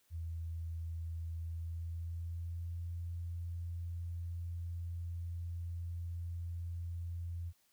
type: tone with pitch glide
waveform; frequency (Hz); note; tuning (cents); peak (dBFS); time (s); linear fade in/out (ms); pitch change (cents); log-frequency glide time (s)
sine; 82.6 to 85.56; E2 to F2; +4 to -35; -38; 0.1-7.53; 50; +61; 1.41-2.87
effects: white hiss -73 dBFS RMS until 7.72 s